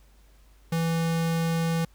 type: tone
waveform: square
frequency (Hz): 165.2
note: E3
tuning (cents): +4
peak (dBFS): -24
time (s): 0.72-1.85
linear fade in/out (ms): 5
effects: added 50 Hz sine -53 dBFS peak until 1.94 s + pink hiss -63 dBFS RMS until 1.94 s